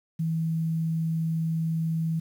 sine tone with quantisation, 162.4 Hz, E3, 26 cents flat, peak -24 dBFS, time 0.19-2.2 s, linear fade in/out 10 ms, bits 9, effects none

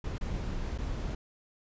brown noise with dropouts, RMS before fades -34 dBFS, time 0.04-1.15 s, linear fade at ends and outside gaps 5 ms, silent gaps 0.182-0.21 / 0.779-0.784 s, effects resampled to 16000 Hz

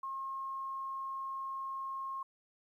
sine tone, 1075 Hz, C6, 47 cents sharp, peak -37 dBFS, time 0.03-2.23 s, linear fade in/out 5 ms, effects 12-bit

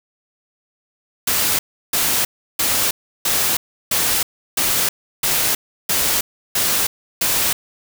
white noise bursts, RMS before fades -18 dBFS, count 10, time 1.27-7.53 s, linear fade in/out 5 ms, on 320 ms, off 340 ms, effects none

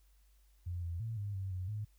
sine tone with pitch steps, 87.8 / 85.2 / 113 / 101.9 / 96.1 / 91.8 / 106 Hz, F2 / F2 / A2 / G#2 / G2 / F#2 / G#2, +10 / -42 / +47 / -32 / -34 / -13 / +36 cents, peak -36 dBFS, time 0.66-1.85 s, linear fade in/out 10 ms, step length 170 ms, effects added 50 Hz sine -63 dBFS peak until 1.98 s + white hiss -75 dBFS RMS until 1.98 s

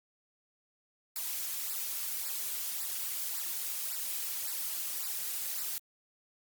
blue noise with flanger, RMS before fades -36 dBFS, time 1.16-5.78 s, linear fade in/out 0 ms, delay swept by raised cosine 0.31 to 4.71 ms, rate 1.8 Hz, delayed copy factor -0.95, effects Opus 48 kbps

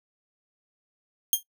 5% pulse tone with exponential decay, 3203 Hz, G7, 37 cents sharp, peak -7 dBFS, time 1.33-1.43 s, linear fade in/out 2 ms, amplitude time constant 20 ms, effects noise-tail reverb RT60 0.1 s tail -19 dB re dry

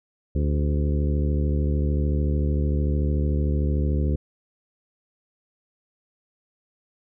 harmonic tone with a mistuned harmonic, 73.42 Hz, D2, in tune, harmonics 1 / 2 / 3 / 4 / 5 / 6 / 7, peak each -21 / -27 / -31 / -33 / -35 / -37 / -38 dBFS, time 0.35-4.16 s, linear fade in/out 5 ms, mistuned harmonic 6, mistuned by -49 cents, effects none

